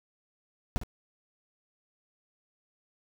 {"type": "noise with echo", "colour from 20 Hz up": "brown", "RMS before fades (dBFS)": -26, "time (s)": [0.76, 0.78], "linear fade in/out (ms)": 0, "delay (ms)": 54, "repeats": 1, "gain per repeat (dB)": -11, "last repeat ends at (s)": 0.834, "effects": []}